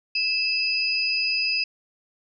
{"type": "tone pair together", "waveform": "sine", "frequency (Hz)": [2626, 4957], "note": ["E7", "D#8"], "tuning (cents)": [-7, -7], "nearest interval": "major seventh", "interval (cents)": 1100, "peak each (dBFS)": -24, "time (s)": [0.15, 1.64], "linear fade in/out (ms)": 5, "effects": []}